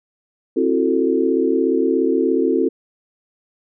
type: chord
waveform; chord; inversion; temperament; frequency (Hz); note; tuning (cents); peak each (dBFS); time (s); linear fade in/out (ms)
sine; F# half-diminished seventh; second; just; 266.4 / 333 / 370 / 444; C4 / E4 / F#4 / A4; +31 / +18 / 0 / +16; -20; 0.56-2.69; 10
effects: none